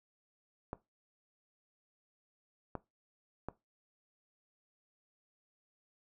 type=clicks; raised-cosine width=1 ms; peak=-24 dBFS; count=3; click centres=0.731 / 2.753 / 3.486 s; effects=noise-tail reverb RT60 0.2 s tail -18 dB re dry